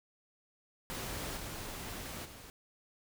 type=noise with level steps; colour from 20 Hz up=pink; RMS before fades=-40 / -43 / -51 dBFS; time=0.9-2.5 s; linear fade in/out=0 ms; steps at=1.36 / 2.24 s; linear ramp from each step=20 ms; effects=none